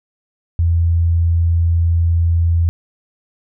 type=tone; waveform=sine; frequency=84.2 Hz; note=E2; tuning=37 cents sharp; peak=-11 dBFS; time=0.59-2.69 s; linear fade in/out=0 ms; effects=none